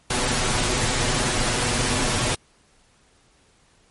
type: noise with comb filter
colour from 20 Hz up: pink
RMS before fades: -22 dBFS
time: 0.1-2.35 s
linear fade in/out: 5 ms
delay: 8.1 ms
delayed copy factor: +0.7
effects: pink hiss -59 dBFS RMS until 3.9 s + MP3 48 kbps